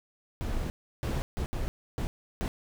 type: noise bursts at uneven times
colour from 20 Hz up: brown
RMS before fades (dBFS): -31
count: 6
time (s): 0.41-0.7 / 1.03-1.22 / 1.37-1.46 / 1.53-1.68 / 1.98-2.07 / 2.41-2.48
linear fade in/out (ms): 0
effects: none